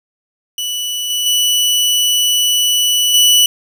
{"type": "tone with level steps", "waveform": "sawtooth", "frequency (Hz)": 2960, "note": "F#7", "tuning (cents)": 0, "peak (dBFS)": [-15, -12, -8, -4], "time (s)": [0.58, 3.46], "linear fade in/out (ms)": 2, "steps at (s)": [1.1, 1.26, 3.14], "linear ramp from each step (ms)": 2, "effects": ["7-bit"]}